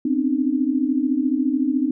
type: tone cluster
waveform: sine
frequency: 254.5 / 268.5 / 304 Hz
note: C4 / C4 / D#4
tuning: -48 / +45 / -40 cents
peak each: -22 dBFS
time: 0.05-1.91 s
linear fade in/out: 5 ms
effects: none